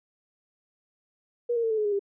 sine tone with pitch steps, 478.8 / 464.6 / 450.9 / 437.5 / 424.6 / 412 / 399.8 Hz, A#4 / A#4 / A4 / A4 / G#4 / G#4 / G4, +46 / -6 / +42 / -10 / +38 / -14 / +34 cents, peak -23 dBFS, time 1.49-1.994 s, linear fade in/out 10 ms, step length 72 ms, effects none

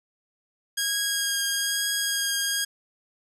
10% pulse tone with vibrato, 1633 Hz, G#6, 30 cents flat, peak -15 dBFS, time 0.77-2.65 s, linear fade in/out 10 ms, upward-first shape triangle, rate 1.1 Hz, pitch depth 15 cents each way, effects none

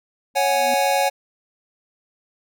sine tone with exponential growth, 246.9 Hz, B3, in tune, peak -27 dBFS, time 0.34-0.74 s, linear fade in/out 0 ms, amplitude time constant 85 ms
square chord, C# suspended fourth, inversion none, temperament equal, 554.4 / 740 / 830.6 Hz, C#5 / F#5 / G#5, 0 / 0 / 0 cents, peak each -22 dBFS, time 0.35-1.1 s, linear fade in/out 20 ms
effects none

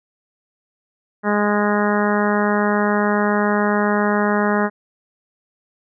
harmonic tone, 207.2 Hz, G#3, 4 cents flat, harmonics 1 / 2 / 3 / 4 / 5 / 6 / 7 / 8 / 9, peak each -19 / -22 / -24 / -25 / -26 / -27 / -27 / -28 / -29 dBFS, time 1.23-4.7 s, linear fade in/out 50 ms, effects none

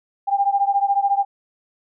sine beating tone pair, 794 / 808 Hz, G5 / G#5, +22 / -48 cents, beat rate 14 Hz, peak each -18 / -20 dBFS, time 0.27-1.25 s, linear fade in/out 20 ms, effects none

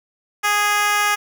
10% pulse tone with high-pass filter, 414.1 Hz, G#4, 5 cents flat, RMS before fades -18 dBFS, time 0.43-1.16 s, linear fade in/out 20 ms, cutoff 1000 Hz, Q 1.1, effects none

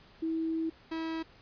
sine / 45% pulse tone pair in turn, 324.1 / 324.1 Hz, E4 / E4, -29 / -29 cents, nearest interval unison, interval 0 cents, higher neither, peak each -29 / -33 dBFS, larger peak first, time 0.22-0.7 / 0.91-1.23 s, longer first, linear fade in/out 10 ms, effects pink hiss -58 dBFS RMS until 1.41 s + resampled to 11025 Hz

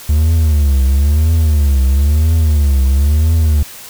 triangle tone with vibrato, 73.42 Hz, D2, in tune, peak -6 dBFS, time 0.09-3.63 s, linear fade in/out 5 ms, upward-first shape triangle, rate 1 Hz, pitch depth 210 cents each way, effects white hiss -33 dBFS RMS until 3.89 s

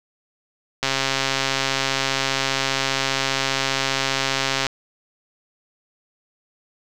click train, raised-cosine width 0.2 ms, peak -3 dBFS, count 519, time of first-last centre 0.83-4.667 s, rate 135 Hz, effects none

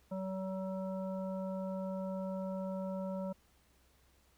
harmonic tone, 189.5 Hz, F#3, 42 cents sharp, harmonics 1 / 3 / 5 / 7, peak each -38 / -40 / -49 / -55 dBFS, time 0.11-3.33 s, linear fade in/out 10 ms, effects added 65 Hz sine -70 dBFS peak until 4.37 s + pink hiss -70 dBFS RMS until 4.37 s

